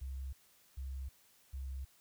sine tone bursts, 66.5 Hz, C2, 29 cents sharp, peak -39 dBFS, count 3, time 0.01-1.85 s, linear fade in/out 10 ms, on 320 ms, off 440 ms, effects white hiss -67 dBFS RMS until 2 s

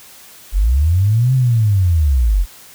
sine linear two-way sweep, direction up then down, 40.63 to 132.8 to 40.63 Hz, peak -10 dBFS, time 0.52-2.46 s, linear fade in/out 50 ms, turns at 1.34 s, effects white hiss -41 dBFS RMS until 2.74 s

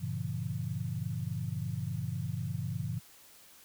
sine chord, G diminished seventh, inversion none, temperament just, 98 / 117.6 / 141.12 / 169.34 Hz, G2 / Bb2 / Db3 / Fb3, 0 / +16 / +31 / +47 cents, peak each -39 / -37 / -38 / -39 dBFS, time 0-3 s, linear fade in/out 20 ms, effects white hiss -57 dBFS RMS until 3.64 s

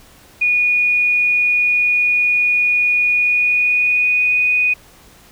sine tone with pitch glide, 2455 to 2481 Hz, D#7 to D#7, -24 to -6 cents, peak -12 dBFS, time 0.41-4.74 s, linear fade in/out 10 ms, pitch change +18 cents, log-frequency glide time 3.14-4.45 s, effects pink hiss -46 dBFS RMS until 5.31 s

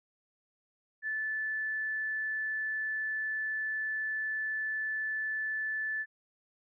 sine tone, 1746 Hz, A6, 14 cents flat, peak -31 dBFS, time 1.02-6.06 s, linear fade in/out 50 ms, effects none

